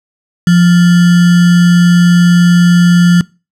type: tone with sample-and-hold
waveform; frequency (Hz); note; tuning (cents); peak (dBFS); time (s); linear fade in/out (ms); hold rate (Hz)
sine; 174.61; F3; 0; -3; 0.47-3.21; 2; 1575
effects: noise-tail reverb RT60 0.3 s tail -23 dB re dry + low-pass 9000 Hz 12 dB/octave